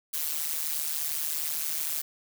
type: noise with amplitude modulation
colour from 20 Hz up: blue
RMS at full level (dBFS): -27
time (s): 0.13-2.02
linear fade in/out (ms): 10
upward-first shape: sine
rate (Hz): 153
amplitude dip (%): 90
effects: none